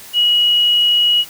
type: tone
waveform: sine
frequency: 2908 Hz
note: F#7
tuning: 31 cents flat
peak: -10 dBFS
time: 0.13-1.25 s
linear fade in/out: 50 ms
effects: white hiss -37 dBFS RMS until 1.29 s